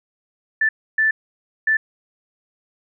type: tone bursts at uneven times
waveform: sine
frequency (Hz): 1760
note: A6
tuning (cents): 0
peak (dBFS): -14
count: 3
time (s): 0.61-0.69 / 0.98-1.11 / 1.67-1.77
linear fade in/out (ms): 5
effects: none